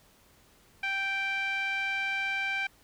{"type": "tone with low-pass filter", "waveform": "5% pulse", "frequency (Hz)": 783, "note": "G5", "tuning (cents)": -2, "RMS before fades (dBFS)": -31, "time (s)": [0.83, 2.67], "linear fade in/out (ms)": 5, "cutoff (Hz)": 2100, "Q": 4.8, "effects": ["pink hiss -61 dBFS RMS until 2.83 s"]}